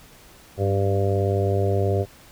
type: harmonic tone with a mistuned harmonic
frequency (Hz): 98.7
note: G2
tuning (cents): +12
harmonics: 1 / 2 / 3 / 4 / 5 / 6 / 7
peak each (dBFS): -21 / -33 / -34 / -25 / -28 / -29 / -31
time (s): 0.57-2.06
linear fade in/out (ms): 50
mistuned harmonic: 2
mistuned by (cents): -36
effects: pink hiss -49 dBFS RMS until 2.31 s